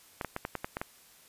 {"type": "clicks", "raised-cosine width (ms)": 0.5, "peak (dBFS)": -18, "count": 8, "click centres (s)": [0.212, 0.247, 0.364, 0.451, 0.553, 0.645, 0.769, 0.815], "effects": ["white hiss -58 dBFS RMS until 1.28 s", "resampled to 32000 Hz"]}